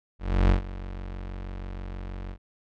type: tone with ADSR envelope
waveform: 35% pulse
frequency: 46.25 Hz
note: F#1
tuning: in tune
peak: -14 dBFS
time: 0.19-2.38 s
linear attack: 310 ms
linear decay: 110 ms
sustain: -18 dB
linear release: 74 ms
effects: low-pass 3000 Hz 12 dB/octave